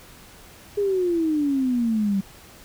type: exponential sweep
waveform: sine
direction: down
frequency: 415.3 to 191.5 Hz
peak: -19 dBFS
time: 0.77-2.21 s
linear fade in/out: 10 ms
effects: pink hiss -47 dBFS RMS until 2.64 s